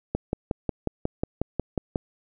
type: click train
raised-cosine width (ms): 2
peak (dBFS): -11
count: 11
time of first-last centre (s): 0.15-1.958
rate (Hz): 5.53
effects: none